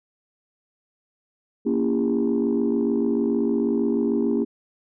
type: chord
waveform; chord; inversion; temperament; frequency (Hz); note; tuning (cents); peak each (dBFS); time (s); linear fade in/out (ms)
sine; A# diminished seventh; none; just; 233.1 / 279.7 / 335.6 / 402.8; A#3 / C#4 / E4 / G4; 0 / +16 / +31 / +47; -22 / -24 / -26 / -24; 1.65-4.45; 20
effects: tanh soft clip ceiling -13 dBFS